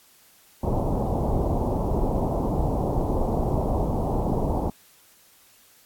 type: low-pass noise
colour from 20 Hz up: pink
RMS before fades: -24 dBFS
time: 0.63-4.7 s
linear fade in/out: 5 ms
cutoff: 930 Hz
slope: 48 dB/octave
effects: white hiss -56 dBFS RMS until 5.85 s + AAC 64 kbps